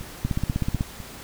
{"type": "two click trains", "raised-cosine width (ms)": 5, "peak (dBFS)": [-22, -11], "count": [5, 10], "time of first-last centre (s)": [[0.01, 1.003], [0.25, 0.809]], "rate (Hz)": [4.03, 16.1], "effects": ["pink hiss -41 dBFS RMS until 1.23 s"]}